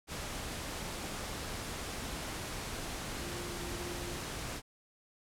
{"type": "tone in noise", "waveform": "sine", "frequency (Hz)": 350, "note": "F4", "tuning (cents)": 4, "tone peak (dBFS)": -44, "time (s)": [3.16, 4.21], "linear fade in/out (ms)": 50, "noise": "pink", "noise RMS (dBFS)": -40, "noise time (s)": [0.07, 4.62], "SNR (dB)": -7, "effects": ["low-pass 11000 Hz 12 dB/octave"]}